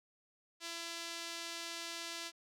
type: tone with band-pass filter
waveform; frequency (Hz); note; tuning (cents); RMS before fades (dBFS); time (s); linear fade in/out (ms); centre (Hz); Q
sawtooth; 336.3; E4; +35; -44; 0.6-2.32; 50; 4700; 1
effects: none